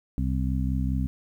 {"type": "harmonic tone", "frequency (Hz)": 64.9, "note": "C2", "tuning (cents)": -13, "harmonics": [1, 2, 3, 4], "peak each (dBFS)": [-26, -29, -31, -32], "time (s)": [0.18, 1.07], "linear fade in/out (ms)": 0, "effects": ["10-bit"]}